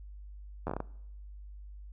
slowing click train, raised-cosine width 1 ms, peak -20 dBFS, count 7, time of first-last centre 0.67-0.803 s, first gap 11 ms, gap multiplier 1.28, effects noise-tail reverb RT60 0.8 s tail -22 dB re dry + added 50 Hz sine -44 dBFS peak until 1.92 s

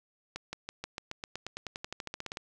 accelerating click train, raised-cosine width 0.2 ms, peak -20 dBFS, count 21, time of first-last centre 0.36-2.371 s, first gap 170 ms, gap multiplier 0.94, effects none

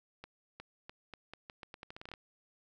accelerating click train, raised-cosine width 0.3 ms, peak -30 dBFS, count 16, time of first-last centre 0.24-2.138 s, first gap 360 ms, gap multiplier 0.82, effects none

